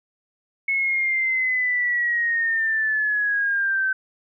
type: linear sweep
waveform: sine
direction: down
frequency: 2195 to 1534 Hz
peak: -19 dBFS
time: 0.68-3.93 s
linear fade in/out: 5 ms
effects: none